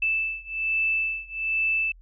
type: beating tone pair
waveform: sine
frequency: 2637 / 2638.2 Hz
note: E7 / E7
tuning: 0 / +1 cents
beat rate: 1.2 Hz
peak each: -26 / -27 dBFS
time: 0.02-1.92 s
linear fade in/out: 5 ms
effects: added 42 Hz sine -47 dBFS peak until 2.01 s